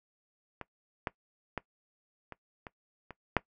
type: clicks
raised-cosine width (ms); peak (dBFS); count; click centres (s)
0.5; -24 / -16 / -18 / -27 / -27 / -28 / -9; 7; 0.613 / 1.072 / 1.577 / 2.323 / 2.668 / 3.107 / 3.367
effects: noise-tail reverb RT60 0.1 s tail -20 dB re dry